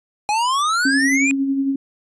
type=exponential sweep; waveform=square; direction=up; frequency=821 to 2489 Hz; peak=-17 dBFS; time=0.29-1.31 s; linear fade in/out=0 ms
type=tone with tremolo; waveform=sine; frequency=273 Hz; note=C#4; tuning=26 cents flat; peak=-15 dBFS; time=0.85-1.76 s; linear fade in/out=5 ms; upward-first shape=sine; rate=11 Hz; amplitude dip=40%
effects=resampled to 22050 Hz